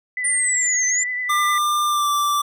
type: tone with vibrato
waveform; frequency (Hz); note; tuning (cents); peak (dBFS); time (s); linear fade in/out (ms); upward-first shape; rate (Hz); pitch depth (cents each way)
sine; 1990; B6; +13; -22; 0.17-1.58; 2; sine; 9.9; 21
type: linear two-way sweep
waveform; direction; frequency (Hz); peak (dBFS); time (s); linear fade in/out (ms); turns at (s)
sine; down then up; 9240 to 6120 to 7340; -18; 0.24-1.04; 10; 0.87
type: tone with pitch glide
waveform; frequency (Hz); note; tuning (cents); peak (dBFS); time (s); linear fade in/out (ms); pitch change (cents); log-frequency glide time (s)
square; 1195 to 1169.7; D6 to D6; +30 to -7; -18; 1.29-2.42; 10; -37; 1.86-2.09
effects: none